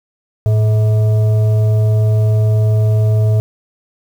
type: tone with frequency modulation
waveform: sine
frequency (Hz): 109.1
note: A2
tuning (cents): -14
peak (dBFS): -9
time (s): 0.46-3.4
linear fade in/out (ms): 0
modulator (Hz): 537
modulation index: 0.31
effects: 7-bit